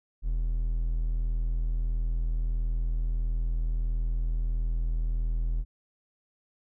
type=tone; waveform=triangle; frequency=40.76 Hz; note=E1; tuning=19 cents flat; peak=-23 dBFS; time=0.22-5.65 s; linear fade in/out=50 ms; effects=none